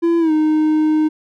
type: tone with pitch glide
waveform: triangle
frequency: 337.2 to 309.2 Hz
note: E4 to D#4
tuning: +39 to -11 cents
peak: -10 dBFS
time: 0.02-1.09 s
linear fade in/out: 20 ms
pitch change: -150 cents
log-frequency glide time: 0.19-0.32 s
effects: none